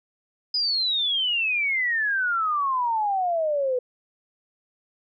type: exponential sweep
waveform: sine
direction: down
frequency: 5020 to 491.2 Hz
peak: -21 dBFS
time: 0.54-3.79 s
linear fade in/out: 5 ms
effects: none